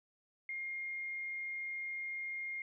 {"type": "tone", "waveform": "sine", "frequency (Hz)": 2127, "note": "C7", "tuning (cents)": 28, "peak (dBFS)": -38, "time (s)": [0.49, 2.62], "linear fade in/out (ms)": 2, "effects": []}